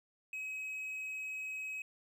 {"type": "tone", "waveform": "triangle", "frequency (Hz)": 2547, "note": "D#7", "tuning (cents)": 40, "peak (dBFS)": -37, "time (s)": [0.33, 1.82], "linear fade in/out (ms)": 2, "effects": []}